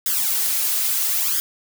blue noise with flanger, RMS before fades -21 dBFS, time 0.06-1.4 s, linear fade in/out 0 ms, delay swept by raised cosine 0.59 to 4.09 ms, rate 0.75 Hz, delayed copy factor +1, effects none

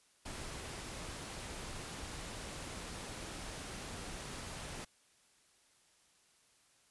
pink noise, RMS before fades -45 dBFS, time 0.25-4.85 s, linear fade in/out 10 ms, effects white hiss -69 dBFS RMS until 6.9 s + resampled to 24000 Hz

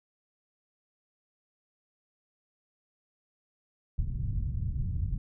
white low-pass noise, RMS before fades -31 dBFS, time 3.98-5.18 s, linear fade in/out 5 ms, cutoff 120 Hz, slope 24 dB/octave, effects none

